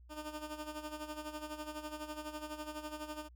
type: tone with tremolo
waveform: 15% pulse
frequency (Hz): 304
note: D#4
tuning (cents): -40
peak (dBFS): -33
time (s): 0.09-3.29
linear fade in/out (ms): 50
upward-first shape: sine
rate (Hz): 12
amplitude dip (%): 70
effects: added 60 Hz sine -55 dBFS peak until 3.35 s